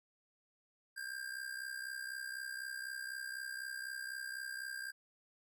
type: tone with amplitude modulation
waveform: square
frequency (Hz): 1596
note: G6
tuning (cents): +31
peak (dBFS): -39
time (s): 0.96-4.92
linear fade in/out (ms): 20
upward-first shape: sine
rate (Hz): 64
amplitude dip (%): 70
effects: none